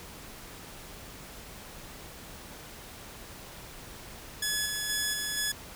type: tone with tremolo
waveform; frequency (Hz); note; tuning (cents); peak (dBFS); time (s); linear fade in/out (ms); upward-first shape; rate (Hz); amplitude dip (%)
10% pulse; 1701; G#6; +41; -19; 4.42-5.52; 5; square; 2.1; 30
effects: pink hiss -46 dBFS RMS until 5.75 s